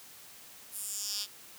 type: tone with high-pass filter sweep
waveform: 10% pulse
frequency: 205.3 Hz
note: G#3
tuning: 20 cents flat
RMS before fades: -37 dBFS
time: 0.71-1.27 s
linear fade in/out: 50 ms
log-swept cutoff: 11000 to 4000 Hz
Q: 2.8
effects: white hiss -52 dBFS RMS until 1.58 s + high-pass 80 Hz 12 dB/octave